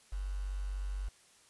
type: tone with quantisation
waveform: sine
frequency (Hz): 48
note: G1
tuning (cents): -36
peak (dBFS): -34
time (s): 0.12-1.09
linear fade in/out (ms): 10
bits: 9
effects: white hiss -63 dBFS RMS until 1.49 s + resampled to 24000 Hz